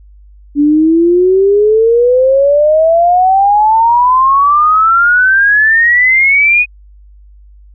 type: exponential sweep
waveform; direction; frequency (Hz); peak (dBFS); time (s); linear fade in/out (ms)
sine; up; 285.9 to 2496; -5; 0.55-6.66; 50
effects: added 50 Hz sine -36 dBFS peak until 7.74 s